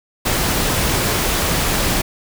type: noise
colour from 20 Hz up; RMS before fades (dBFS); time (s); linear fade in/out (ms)
pink; -18; 0.25-2.02; 10
effects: none